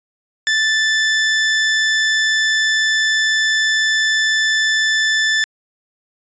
sawtooth tone, 1758 Hz, A6, 2 cents flat, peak -10 dBFS, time 0.47-5.44 s, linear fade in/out 0 ms, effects resampled to 16000 Hz

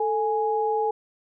sine tone pair together, 441.5 / 832 Hz, A4 / G#5, +6 / +3 cents, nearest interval major seventh, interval 1097 cents, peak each -24 dBFS, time 0-0.91 s, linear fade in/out 5 ms, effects none

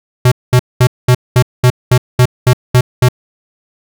square tone bursts, 125.1 Hz, B2, 23 cents sharp, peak -5 dBFS, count 11, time 0.25-3.087 s, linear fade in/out 5 ms, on 67 ms, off 210 ms, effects none

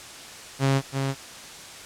sawtooth tone with echo, 135.9 Hz, C#3, 34 cents flat, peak -15 dBFS, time 0.59-0.82 s, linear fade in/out 50 ms, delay 330 ms, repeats 1, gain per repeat -5 dB, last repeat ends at 1.15 s, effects white hiss -41 dBFS RMS until 1.85 s + low-pass 8000 Hz 12 dB/octave

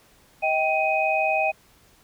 sine tone cluster, 633 / 781 / 2506 Hz, D#5 / G5 / D#7, +30 / -7 / +12 cents, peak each -24 dBFS, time 0.42-1.52 s, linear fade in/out 20 ms, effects pink hiss -57 dBFS RMS until 2.03 s

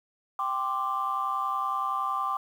sine chord, G suspended fourth, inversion none, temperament just, 784 / 1045.3 / 1176 Hz, G5 / C6 / D6, 0 / -2 / +2 cents, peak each -33 / -31 / -28 dBFS, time 0.39-2.37 s, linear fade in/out 2 ms, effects tanh soft clip ceiling -18 dBFS + 9-bit

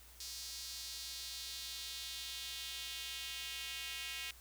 square tone with high-pass filter sweep, 146.83 Hz, D3, in tune, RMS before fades -45 dBFS, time 0.2-4.31 s, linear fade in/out 2 ms, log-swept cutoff 4900 to 2600 Hz, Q 2.2, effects added 60 Hz sine -60 dBFS peak until 4.4 s + white hiss -60 dBFS RMS until 4.4 s

